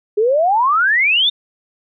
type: exponential sweep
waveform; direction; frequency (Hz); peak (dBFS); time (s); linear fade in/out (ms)
sine; up; 404.5 to 3688; -11; 0.17-1.3; 10
effects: none